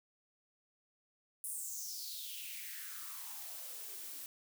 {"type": "noise with high-pass filter sweep", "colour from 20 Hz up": "blue", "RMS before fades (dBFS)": -45, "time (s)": [1.44, 4.26], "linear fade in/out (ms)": 0, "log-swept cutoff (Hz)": [9900, 250], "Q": 5, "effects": []}